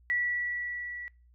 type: tone with level ramp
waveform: sine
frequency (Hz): 1947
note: B6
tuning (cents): -25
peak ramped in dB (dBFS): -25 to -38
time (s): 0.1-1.08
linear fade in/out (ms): 0
effects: noise-tail reverb RT60 0.3 s tail -24 dB re dry + added 60 Hz sine -57 dBFS peak until 1.34 s